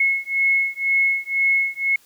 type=beating tone pair; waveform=sine; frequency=2179 / 2181 Hz; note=C#7 / C#7; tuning=-30 / -29 cents; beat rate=2 Hz; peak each=-20 dBFS; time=0-1.96 s; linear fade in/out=5 ms; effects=white hiss -55 dBFS RMS until 2.05 s